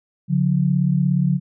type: tone pair together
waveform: sine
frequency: 142.4 / 179.41 Hz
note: C#3 / F3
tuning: +47 / +47 cents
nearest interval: major third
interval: 400 cents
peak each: -18 dBFS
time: 0.28-1.4 s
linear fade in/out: 50 ms
effects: none